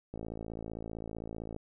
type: click train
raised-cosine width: 2 ms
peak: -27 dBFS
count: 80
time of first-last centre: 0.14-1.563 s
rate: 55.5 Hz
effects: none